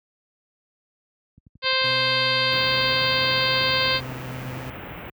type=click train; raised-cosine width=5 ms; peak=-36 dBFS; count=9; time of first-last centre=1.38-2.082 s; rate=11.4 Hz
type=harmonic tone; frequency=523.3 Hz; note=C5; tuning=in tune; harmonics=1 / 2 / 3 / 4 / 5 / 6 / 7 / 8 / 9; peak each=-28 / -28 / -28 / -28 / -28 / -28 / -28 / -28 / -28 dBFS; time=1.62-4.01 s; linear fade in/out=50 ms
type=tone with pitch glide; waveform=35% pulse; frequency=125.7 to 128.19 Hz; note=B2 to C3; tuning=+31 to -35 cents; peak=-31 dBFS; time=1.84-4.7 s; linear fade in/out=2 ms; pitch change=+34 cents; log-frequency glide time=2.29-4 s
type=band-stop noise; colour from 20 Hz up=pink; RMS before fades=-36 dBFS; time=2.52-5.1 s; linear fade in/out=5 ms; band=3000 to 16000 Hz; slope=48 dB/octave
effects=high-pass 60 Hz 12 dB/octave